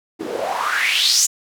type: noise with band-pass filter sweep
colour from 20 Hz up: white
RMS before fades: -19 dBFS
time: 0.19-1.27 s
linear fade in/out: 20 ms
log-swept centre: 290 to 7300 Hz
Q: 4.9
effects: none